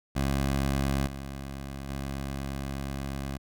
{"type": "tone with level steps", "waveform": "15% pulse", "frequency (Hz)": 68.4, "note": "C#2", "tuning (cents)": -23, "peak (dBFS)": [-19, -30, -26], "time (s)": [0.15, 3.38], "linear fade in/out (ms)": 20, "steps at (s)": [1.07, 1.89], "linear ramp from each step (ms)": 2, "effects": []}